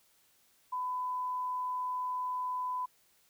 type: tone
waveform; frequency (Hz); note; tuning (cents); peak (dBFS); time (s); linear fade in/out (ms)
sine; 1003; B5; +26; -32; 0.72-2.86; 10
effects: white hiss -68 dBFS RMS until 3.29 s